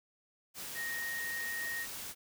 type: tone in noise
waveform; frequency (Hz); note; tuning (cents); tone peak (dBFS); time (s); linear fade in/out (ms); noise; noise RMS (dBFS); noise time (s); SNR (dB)
sine; 1864.7; A#6; 0; -36; 0.74-1.87; 50; white; -43; 0.54-2.15; +4
effects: none